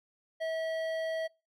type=tone with hard clipping; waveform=sine; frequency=646 Hz; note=E5; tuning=35 cents flat; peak=-33 dBFS; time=0.4-1.28 s; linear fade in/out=20 ms; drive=11 dB; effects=noise-tail reverb RT60 0.3 s tail -26 dB re dry